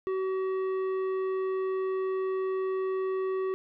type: tone with tanh clipping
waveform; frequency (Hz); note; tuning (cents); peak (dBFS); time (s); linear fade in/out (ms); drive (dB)
triangle; 378.8; F#4; +41; -29; 0.07-3.54; 0; 14
effects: none